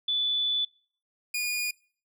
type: tone pair in turn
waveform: sine / sawtooth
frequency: 3476 / 2444 Hz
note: A7 / D#7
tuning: -22 / -32 cents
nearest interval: tritone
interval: 610 cents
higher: first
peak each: -24 / -24 dBFS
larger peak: neither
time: 0.08-0.65 / 1.34-1.71 s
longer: first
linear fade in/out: 5 ms
effects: noise-tail reverb RT60 0.5 s tail -25 dB re dry

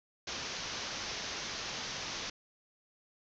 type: low-pass noise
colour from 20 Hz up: white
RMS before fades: -40 dBFS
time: 0.27-2.3 s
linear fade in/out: 5 ms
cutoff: 6400 Hz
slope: 96 dB/octave
effects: none

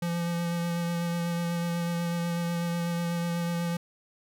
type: tone with vibrato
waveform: square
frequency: 171.1 Hz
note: F3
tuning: 35 cents flat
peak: -28 dBFS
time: 0.02-3.77 s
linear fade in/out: 5 ms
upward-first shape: sine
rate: 8.1 Hz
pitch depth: 14 cents each way
effects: none

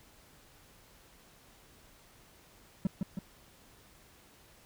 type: tone with echo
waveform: triangle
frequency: 190.3 Hz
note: F#3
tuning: 49 cents sharp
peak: -23 dBFS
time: 2.85-2.87 s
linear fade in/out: 2 ms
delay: 160 ms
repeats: 2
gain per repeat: -4 dB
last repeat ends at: 3.19 s
effects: pink hiss -60 dBFS RMS until 4.65 s

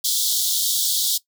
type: high-pass noise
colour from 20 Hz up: pink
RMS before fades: -21 dBFS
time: 0.04-1.18 s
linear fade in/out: 10 ms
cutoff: 3300 Hz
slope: 96 dB/octave
effects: noise-tail reverb RT60 0.1 s tail -18 dB re dry

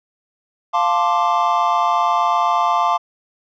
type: chord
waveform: triangle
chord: D minor seventh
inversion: first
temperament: equal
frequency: 698.5 / 880 / 1046.5 / 1174.7 Hz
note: F5 / A5 / C6 / D6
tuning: 0 / 0 / 0 / 0 cents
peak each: -18 dBFS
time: 0.73-2.98 s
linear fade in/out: 20 ms
effects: resampled to 16000 Hz

